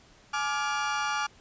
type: chord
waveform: 35% pulse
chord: D diminished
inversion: second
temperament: just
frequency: 845.8 / 1174.7 / 1409.6 Hz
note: Ab5 / D6 / F6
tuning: +31 / 0 / +16 cents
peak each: -30 dBFS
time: 0.33-1.27 s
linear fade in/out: 10 ms
effects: pink hiss -57 dBFS RMS until 1.4 s + resampled to 16000 Hz